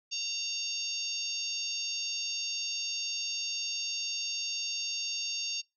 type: harmonic tone with a mistuned harmonic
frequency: 922 Hz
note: A#5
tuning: 19 cents flat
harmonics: 3 / 4 / 5 / 6 / 7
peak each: -38 / -42 / -36 / -40 / -40 dBFS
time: 0.11-5.62 s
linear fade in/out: 20 ms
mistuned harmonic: 4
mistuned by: -24 cents
effects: noise-tail reverb RT60 0.2 s tail -23 dB re dry